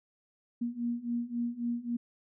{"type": "beating tone pair", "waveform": "sine", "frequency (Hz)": [235.7, 239.4], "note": ["A#3", "A#3"], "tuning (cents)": [19, 46], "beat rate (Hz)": 3.7, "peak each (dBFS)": [-35, -33], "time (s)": [0.61, 1.97], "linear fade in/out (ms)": 10, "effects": []}